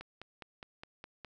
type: click train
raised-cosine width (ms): 0.3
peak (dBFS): -29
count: 7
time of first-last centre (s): 0.01-1.247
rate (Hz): 4.85
effects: none